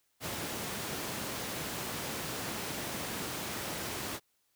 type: high-pass noise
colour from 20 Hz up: pink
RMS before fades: -38 dBFS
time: 0.2-4.2 s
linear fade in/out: 50 ms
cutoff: 120 Hz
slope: 12 dB/octave
effects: white hiss -75 dBFS RMS until 4.55 s